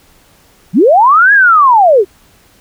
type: linear two-way sweep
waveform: sine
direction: up then down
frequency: 144.5 to 1692 to 353.6 Hz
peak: -3 dBFS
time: 0.73-2.05 s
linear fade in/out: 50 ms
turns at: 1.33 s
effects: pink hiss -47 dBFS RMS until 2.6 s